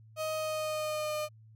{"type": "tone with pitch glide", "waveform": "35% pulse", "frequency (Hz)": [627, 607.4], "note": ["D#5", "D#5"], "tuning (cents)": [13, -42], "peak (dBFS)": -30, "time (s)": [0.16, 1.29], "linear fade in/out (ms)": 50, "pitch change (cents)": -55, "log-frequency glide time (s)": [0.34, 1.14], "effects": ["added 110 Hz sine -53 dBFS peak until 1.55 s"]}